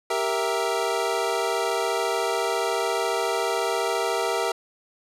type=chord; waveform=25% pulse; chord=E diminished; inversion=first; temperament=equal; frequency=392 / 466.2 / 659.3 Hz; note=G4 / Bb4 / E5; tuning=0 / 0 / 0 cents; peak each=-24 / -23 / -24 dBFS; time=0.1-4.52 s; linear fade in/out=5 ms; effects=low-pass 11000 Hz 12 dB/octave